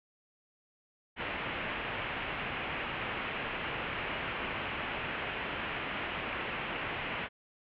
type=low-pass noise; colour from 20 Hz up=white; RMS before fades=-37 dBFS; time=1.16-7.29 s; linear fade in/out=50 ms; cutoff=2900 Hz; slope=48 dB/octave; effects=none